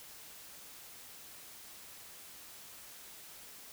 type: silence
effects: white hiss -52 dBFS RMS until 3.72 s